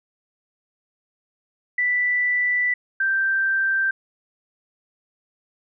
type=tone pair in turn; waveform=sine; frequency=1975.5 / 1568 Hz; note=B6 / G6; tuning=0 / 0 cents; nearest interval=major third; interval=400 cents; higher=first; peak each=-18 dBFS; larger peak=neither; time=1.78-2.74 / 3-3.91 s; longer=first; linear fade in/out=5 ms; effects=none